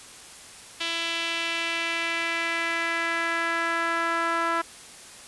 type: tone with band-pass filter sweep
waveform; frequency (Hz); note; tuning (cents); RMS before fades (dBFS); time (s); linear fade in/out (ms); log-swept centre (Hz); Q
sawtooth; 333.9; E4; +22; -27; 0.8-4.62; 10; 3200 to 1300; 2.3
effects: white hiss -45 dBFS RMS until 5.27 s + resampled to 24000 Hz